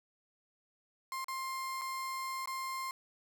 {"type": "tone with dropouts", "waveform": "35% pulse", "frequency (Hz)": 1056, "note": "C6", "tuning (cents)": 16, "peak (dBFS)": -35, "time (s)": [1.12, 2.91], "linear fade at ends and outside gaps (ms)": 1, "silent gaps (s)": [[1.244, 1.283], [1.813, 1.817], [2.458, 2.474]], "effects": []}